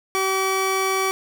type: tone pair together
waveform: 30% pulse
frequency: 382.7 / 1148.1 Hz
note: G4 / D6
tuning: -42 / -40 cents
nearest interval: octave + perfect fifth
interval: 1902 cents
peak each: -20 dBFS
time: 0.15-1.11 s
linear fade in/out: 0 ms
effects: none